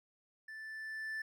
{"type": "tone with level ramp", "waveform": "triangle", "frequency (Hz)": 1760, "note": "A6", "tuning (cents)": 0, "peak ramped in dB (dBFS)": [-44, -35], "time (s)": [0.48, 1.22], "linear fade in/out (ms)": 5, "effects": []}